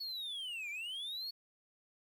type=linear two-way sweep; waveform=triangle; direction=down then up; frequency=4435 to 2294 to 4435 Hz; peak=-38 dBFS; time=0-1.31 s; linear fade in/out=10 ms; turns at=0.7 s; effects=11-bit